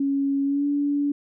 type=tone with pitch glide; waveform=sine; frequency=277.2 to 287 Hz; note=C#4 to D4; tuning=0 to -40 cents; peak=-20 dBFS; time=0-1.12 s; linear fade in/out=5 ms; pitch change=+60 cents; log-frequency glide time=0.44-0.66 s; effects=none